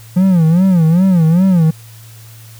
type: tone with vibrato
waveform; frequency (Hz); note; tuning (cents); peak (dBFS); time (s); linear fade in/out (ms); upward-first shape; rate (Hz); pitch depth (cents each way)
triangle; 174.61; F3; 0; -5; 0.16-1.71; 10; sine; 2.5; 170
effects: added 112 Hz sine -35 dBFS peak until 2.59 s + white hiss -42 dBFS RMS until 2.59 s